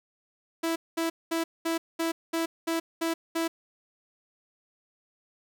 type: tone bursts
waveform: sawtooth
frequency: 329.6 Hz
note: E4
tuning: in tune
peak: -22 dBFS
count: 9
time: 0.63-3.48 s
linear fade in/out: 10 ms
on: 130 ms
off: 210 ms
effects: none